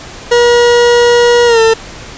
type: tone with pitch glide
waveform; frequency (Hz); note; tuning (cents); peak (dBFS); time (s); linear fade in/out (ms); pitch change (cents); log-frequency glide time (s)
40% pulse; 478.8 to 449.3; A#4 to A4; +46 to +36; -4; 0.31-1.74; 10; -110; 1.46-1.6
effects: pink hiss -29 dBFS RMS until 2.17 s + resampled to 16000 Hz